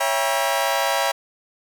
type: chord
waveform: sawtooth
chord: C# diminished seventh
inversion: none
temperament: just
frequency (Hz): 554.4 / 665.2 / 798.3 / 957.9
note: C#5 / E5 / G5 / Bb5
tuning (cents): 0 / +16 / +31 / +47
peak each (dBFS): -21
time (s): 0-1.12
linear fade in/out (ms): 10
effects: none